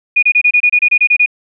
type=tone bursts; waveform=sine; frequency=2454 Hz; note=D#7; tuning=25 cents flat; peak=-6 dBFS; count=12; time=0.16-1.261 s; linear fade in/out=10 ms; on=67 ms; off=27 ms; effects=none